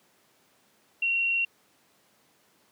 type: tone with frequency modulation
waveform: sine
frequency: 2740 Hz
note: F7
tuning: 34 cents flat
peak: -23 dBFS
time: 1.02-1.45 s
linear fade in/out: 5 ms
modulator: 26.4 Hz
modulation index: 0.66
effects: pink hiss -64 dBFS RMS until 2.71 s + high-pass 200 Hz 12 dB/octave